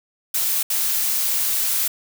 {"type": "noise bursts at uneven times", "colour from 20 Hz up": "blue", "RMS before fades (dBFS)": -21, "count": 2, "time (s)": [[0.34, 0.63], [0.7, 1.88]], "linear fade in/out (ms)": 5, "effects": []}